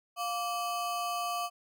square ring-modulated tone, 932.3 Hz, A#5, in tune, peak -29 dBFS, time 0.16-1.5 s, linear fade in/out 50 ms, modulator 229 Hz, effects none

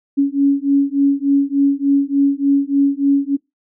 sine beating tone pair, 277.7 / 281.1 Hz, C#4 / C#4, +3 / +24 cents, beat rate 3.4 Hz, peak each -15 dBFS, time 0.17-3.37 s, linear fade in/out 20 ms, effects noise-tail reverb RT60 0.2 s tail -23 dB re dry

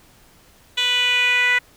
10% pulse tone with band-pass filter sweep, 493.3 Hz, B4, 2 cents flat, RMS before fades -18 dBFS, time 0.77-1.59 s, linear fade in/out 10 ms, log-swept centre 3400 to 2000 Hz, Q 3.6, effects pink hiss -52 dBFS RMS until 1.76 s

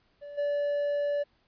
triangle tone with level steps, 578 Hz, D5, 28 cents flat, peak -38 / -24 dBFS, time 0.21-1.24 s, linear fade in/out 20 ms, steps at 0.37 s, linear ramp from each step 20 ms, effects pink hiss -69 dBFS RMS until 1.47 s + resampled to 11025 Hz

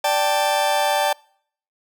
40% pulse chord, D suspended fourth, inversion none, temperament just, 587.3 / 783.1 / 881 Hz, D5 / G5 / A5, 0 / -2 / +2 cents, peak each -21 dBFS, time 0.04-1.13 s, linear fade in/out 5 ms, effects noise-tail reverb RT60 0.6 s tail -26 dB re dry

